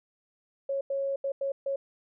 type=tone bursts at uneven times; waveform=sine; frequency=550 Hz; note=C#5; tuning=14 cents flat; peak=-27 dBFS; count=5; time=0.69-0.81 / 0.9-1.16 / 1.24-1.32 / 1.41-1.52 / 1.66-1.76 s; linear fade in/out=5 ms; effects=none